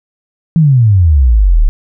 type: exponential sweep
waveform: sine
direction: down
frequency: 170 to 34.09 Hz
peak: -4 dBFS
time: 0.56-1.69 s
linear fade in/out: 0 ms
effects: none